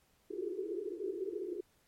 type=band-pass noise; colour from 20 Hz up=pink; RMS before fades=-39 dBFS; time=0.3-1.61 s; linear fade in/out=10 ms; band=340 to 430 Hz; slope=96 dB/octave; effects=pink hiss -71 dBFS RMS until 1.87 s + MP3 64 kbps